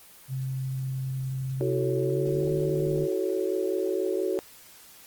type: tone with pitch glide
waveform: sine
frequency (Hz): 131.9 to 148.91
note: C3 to D3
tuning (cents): +14 to +24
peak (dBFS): -28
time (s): 0.28-3.08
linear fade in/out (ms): 50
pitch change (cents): +210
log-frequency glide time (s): 1.97-2.5
type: chord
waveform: sine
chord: F# minor seventh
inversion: third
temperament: equal with one note detuned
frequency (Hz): 329.6 / 375.6 / 440 / 554.4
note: E4 / F#4 / A4 / C#5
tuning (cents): 0 / +26 / 0 / 0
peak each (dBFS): -33 / -27 / -31 / -33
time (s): 1.61-4.39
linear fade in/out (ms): 0
effects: white hiss -51 dBFS RMS until 5.06 s + Opus 24 kbps